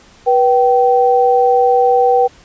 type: tone pair together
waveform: sine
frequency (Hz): 487 / 773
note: B4 / G5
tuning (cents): -24 / -24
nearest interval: minor sixth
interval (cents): 800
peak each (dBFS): -11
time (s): 0.26-2.28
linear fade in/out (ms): 20
effects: pink hiss -45 dBFS RMS until 2.44 s + resampled to 16000 Hz